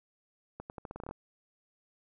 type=accelerating click train; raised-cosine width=1 ms; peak=-27 dBFS; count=11; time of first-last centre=0.6-1.111 s; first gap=99 ms; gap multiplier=0.84; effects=none